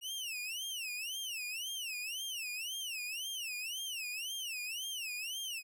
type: tone with vibrato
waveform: sawtooth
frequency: 2794 Hz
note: F7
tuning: in tune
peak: -35 dBFS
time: 0.01-5.63 s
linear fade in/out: 50 ms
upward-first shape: sine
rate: 1.9 Hz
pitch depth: 240 cents each way
effects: none